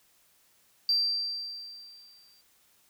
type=tone with exponential decay; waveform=sine; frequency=4699 Hz; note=D8; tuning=in tune; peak=-20 dBFS; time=0.89-2.41 s; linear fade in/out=1 ms; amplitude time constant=330 ms; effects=tanh soft clip ceiling -18 dBFS + white hiss -65 dBFS RMS until 2.89 s